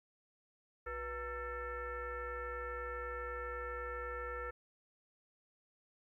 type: tone with frequency modulation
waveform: sine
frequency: 916 Hz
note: A#5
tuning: 31 cents flat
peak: -39 dBFS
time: 0.86-4.51 s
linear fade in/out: 10 ms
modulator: 428 Hz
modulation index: 2.1
effects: 13-bit